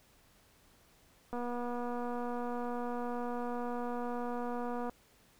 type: click train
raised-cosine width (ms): 1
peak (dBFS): -26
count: 864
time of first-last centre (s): 1.33-4.896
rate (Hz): 242
effects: pink hiss -65 dBFS RMS until 5.39 s